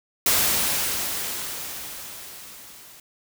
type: noise with level ramp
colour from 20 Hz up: white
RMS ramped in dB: -19 to -47 dBFS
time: 0.26-3 s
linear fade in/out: 2 ms
effects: none